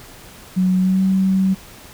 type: tone with pitch glide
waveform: sine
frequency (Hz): 185 to 190.42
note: F#3 to G3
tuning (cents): 0 to -50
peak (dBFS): -13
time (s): 0.56-1.55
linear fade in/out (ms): 20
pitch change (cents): +50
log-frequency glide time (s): 0.79-1.02
effects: pink hiss -41 dBFS RMS until 1.93 s